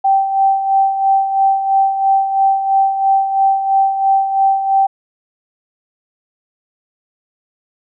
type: tone with tremolo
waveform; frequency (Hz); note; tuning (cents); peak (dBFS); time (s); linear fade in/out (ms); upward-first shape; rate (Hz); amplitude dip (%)
sine; 779; G5; -11; -8; 0.04-4.87; 10; sine; 3; 60
effects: none

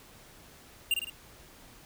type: tone with echo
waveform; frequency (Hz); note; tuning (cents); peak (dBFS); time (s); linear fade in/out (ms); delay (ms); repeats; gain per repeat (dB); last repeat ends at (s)
square; 2794; F7; 0; -24; 0.91-0.94; 2; 53; 3; -5; 1.099
effects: pink hiss -54 dBFS RMS until 1.85 s

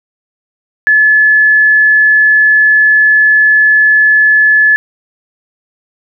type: tone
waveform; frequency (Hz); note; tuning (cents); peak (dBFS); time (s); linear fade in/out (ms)
sine; 1720; A6; -40; -4; 0.87-4.76; 0
effects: none

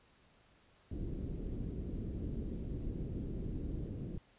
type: low-pass noise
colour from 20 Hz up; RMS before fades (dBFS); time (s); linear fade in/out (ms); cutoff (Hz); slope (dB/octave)
pink; -40; 0.91-4.18; 5; 370; 24
effects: pink hiss -67 dBFS RMS until 4.38 s + resampled to 8000 Hz

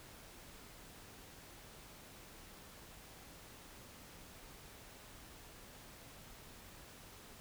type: silence
effects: pink hiss -56 dBFS RMS until 7.4 s

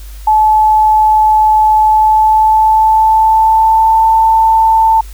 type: tone with pitch glide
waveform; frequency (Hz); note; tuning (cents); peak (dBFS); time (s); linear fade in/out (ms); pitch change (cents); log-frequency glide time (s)
sine; 863 to 889.8; A5 to A5; -34 to +19; -5; 0.27-5.01; 5; +53; 1.81-4.06
effects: added 50 Hz sine -26 dBFS peak until 5.13 s + white hiss -40 dBFS RMS until 5.13 s

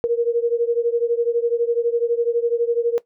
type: beating tone pair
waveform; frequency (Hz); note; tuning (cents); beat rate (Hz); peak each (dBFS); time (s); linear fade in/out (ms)
sine; 466.2 / 478.2; A#4 / A#4; 0 / +44; 12; -18 / -21; 0.04-2.98; 0
effects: noise-tail reverb RT60 0.1 s tail -17 dB re dry

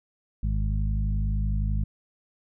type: harmonic tone with a mistuned harmonic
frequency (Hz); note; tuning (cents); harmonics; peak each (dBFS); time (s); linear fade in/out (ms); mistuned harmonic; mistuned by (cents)
52; G#1; +3; 1 / 2 / 3 / 4; -24 / -30 / -34 / -36; 0.43-1.84; 5; 1; +21
effects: none

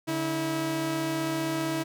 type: tone pair together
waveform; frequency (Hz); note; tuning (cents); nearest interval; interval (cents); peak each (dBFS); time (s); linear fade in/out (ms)
sawtooth; 144.37 / 324.1; D3 / E4; -29 / -29; octave + major second; 1400; -30 / -24; 0.07-1.84; 20
effects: none

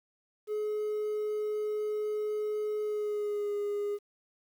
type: tone with pitch glide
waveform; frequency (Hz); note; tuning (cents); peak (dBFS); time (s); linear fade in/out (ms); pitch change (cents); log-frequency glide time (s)
triangle; 424 to 410.7; G#4 to G#4; +36 to -19; -27; 0.47-3.99; 50; -55; 2.81-3.55
effects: tanh soft clip ceiling -24 dBFS + 10-bit

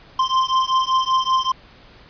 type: beating tone pair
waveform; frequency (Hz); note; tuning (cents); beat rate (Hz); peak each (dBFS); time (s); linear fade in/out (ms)
square; 1042 / 1047.2; C6 / C6; -7 / +1; 5.2; -20; 0.19-1.52; 5
effects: pink hiss -47 dBFS RMS until 2.09 s + resampled to 11025 Hz

